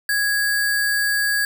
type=tone with sample-and-hold; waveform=sine; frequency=1661.2 Hz; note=G#6; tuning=in tune; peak=-17 dBFS; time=0.09-1.45 s; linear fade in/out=2 ms; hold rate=6300 Hz; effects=none